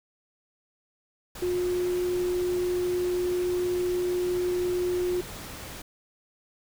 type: tone in noise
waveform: sine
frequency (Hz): 358.6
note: F4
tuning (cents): +46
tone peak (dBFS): -24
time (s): 1.42-5.21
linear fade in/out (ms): 5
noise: pink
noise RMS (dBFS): -40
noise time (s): 1.35-5.82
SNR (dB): +13
effects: none